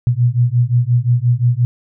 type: beating tone pair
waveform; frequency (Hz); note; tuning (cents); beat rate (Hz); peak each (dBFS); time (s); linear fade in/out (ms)
sine; 118.7 / 124.4; A#2 / B2; +32 / +13; 5.7; -14; 0.07-1.65; 0
effects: none